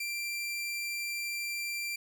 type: tone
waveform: sawtooth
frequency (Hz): 2361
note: D7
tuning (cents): +9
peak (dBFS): -30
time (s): 0-1.96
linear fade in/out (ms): 5
effects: none